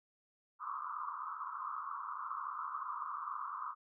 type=band-pass noise; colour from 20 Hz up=white; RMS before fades=-42 dBFS; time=0.59-3.75 s; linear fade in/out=50 ms; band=1000 to 1300 Hz; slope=96 dB/octave; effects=none